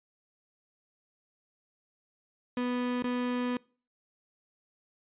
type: tone with dropouts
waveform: 35% pulse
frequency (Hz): 246.9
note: B3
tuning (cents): 0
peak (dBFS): -27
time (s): 2.57-3.57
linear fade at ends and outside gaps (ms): 2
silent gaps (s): 3.024-3.041
effects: noise-tail reverb RT60 0.4 s tail -24 dB re dry + resampled to 8000 Hz